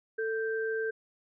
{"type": "tone pair together", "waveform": "sine", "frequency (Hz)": [444.3, 1568], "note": ["A4", "G6"], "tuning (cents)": [17, 0], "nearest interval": "octave + minor seventh", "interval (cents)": 2183, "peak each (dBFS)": [-30, -35], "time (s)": [0.18, 0.91], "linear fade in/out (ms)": 10, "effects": []}